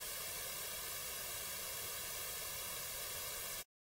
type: noise with comb filter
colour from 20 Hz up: white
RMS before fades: -44 dBFS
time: 0-3.63 s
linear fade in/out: 20 ms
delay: 1.8 ms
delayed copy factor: +0.8
effects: AAC 48 kbps